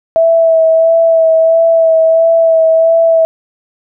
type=tone with vibrato; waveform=sine; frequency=654 Hz; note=E5; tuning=14 cents flat; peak=-5 dBFS; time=0.16-3.25 s; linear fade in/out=0 ms; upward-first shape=sine; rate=1.5 Hz; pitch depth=21 cents each way; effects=none